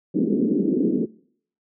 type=band-pass noise; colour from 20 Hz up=pink; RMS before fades=-21 dBFS; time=0.14-1.06 s; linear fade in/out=10 ms; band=190 to 410 Hz; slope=48 dB/octave; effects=noise-tail reverb RT60 0.6 s tail -22 dB re dry